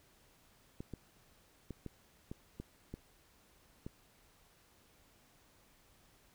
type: clicks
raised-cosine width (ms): 3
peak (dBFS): -30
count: 8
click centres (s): 0.805 / 0.937 / 1.707 / 1.863 / 2.315 / 2.6 / 2.94 / 3.865
effects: pink hiss -67 dBFS RMS until 6.34 s